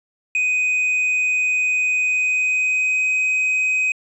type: tone with pitch glide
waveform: triangle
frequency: 2500 to 2517 Hz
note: D#7 to D#7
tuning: +8 to +19 cents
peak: -15 dBFS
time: 0.35-3.92 s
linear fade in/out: 2 ms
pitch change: +11 cents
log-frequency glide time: 2.05-3.09 s
effects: resampled to 24000 Hz + 9-bit